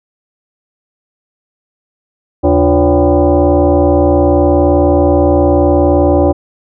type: tone with frequency modulation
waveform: sine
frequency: 137.6 Hz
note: C#3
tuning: 12 cents flat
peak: -6 dBFS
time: 2.43-6.33 s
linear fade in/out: 20 ms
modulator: 216 Hz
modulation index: 2.7
effects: none